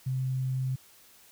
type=tone; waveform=sine; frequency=130.4 Hz; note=C3; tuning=5 cents flat; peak=-27 dBFS; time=0.06-0.76 s; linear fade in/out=10 ms; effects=white hiss -57 dBFS RMS until 1.31 s